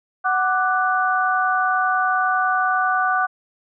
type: tone cluster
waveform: sine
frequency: 745 / 1177 / 1485 Hz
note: F#5 / D6 / F#6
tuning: +12 / +3 / +6 cents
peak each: -21 dBFS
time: 0.24-3.27 s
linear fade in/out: 20 ms
effects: none